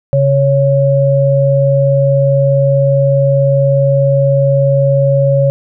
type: tone pair together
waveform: sine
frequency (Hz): 137.68 / 554.4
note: C#3 / C#5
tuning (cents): -11 / 0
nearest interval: 2 octaves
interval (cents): 2411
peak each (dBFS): -10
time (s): 0.13-5.5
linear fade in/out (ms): 0
effects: none